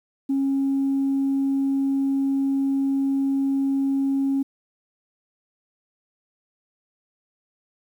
sine tone, 273.1 Hz, C#4, 26 cents flat, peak -18 dBFS, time 0.29-4.43 s, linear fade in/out 10 ms, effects tanh soft clip ceiling -16 dBFS + 9-bit

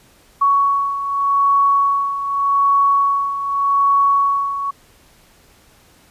sine beating tone pair, 1117 / 1117.84 Hz, C#6 / C#6, +13 / +14 cents, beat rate 0.84 Hz, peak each -14 / -20 dBFS, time 0.41-4.71 s, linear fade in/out 10 ms, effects pink hiss -51 dBFS RMS until 6.1 s + resampled to 32000 Hz

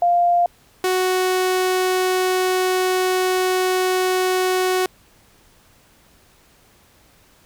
sine / sawtooth tone pair in turn, 698.5 / 370 Hz, F5 / F#4, 0 / 0 cents, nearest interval major seventh, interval 1100 cents, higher first, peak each -13 dBFS, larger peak neither, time 0.02-0.46 / 0.84-4.86 s, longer second, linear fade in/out 2 ms, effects pink hiss -54 dBFS RMS until 7.45 s

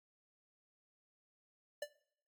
square tone with exponential decay, 587.3 Hz, D5, in tune, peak -35 dBFS, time 1.82-1.9 s, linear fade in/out 5 ms, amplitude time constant 17 ms, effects noise-tail reverb RT60 0.6 s tail -19 dB re dry + MP3 96 kbps

